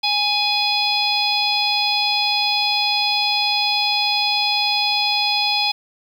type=harmonic tone with a mistuned harmonic; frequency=830 Hz; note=G#5; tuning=1 cent flat; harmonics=1 / 3 / 4 / 5 / 6; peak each=-23 / -23 / -23 / -23 / -23 dBFS; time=0.03-5.72 s; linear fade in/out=10 ms; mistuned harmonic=4; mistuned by=+37 cents; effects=7-bit